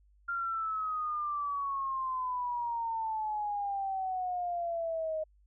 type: exponential sweep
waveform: sine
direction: down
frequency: 1396.9 to 622.3 Hz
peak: -31 dBFS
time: 0.28-5.24 s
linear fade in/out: 10 ms
effects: added 50 Hz sine -61 dBFS peak until 5.46 s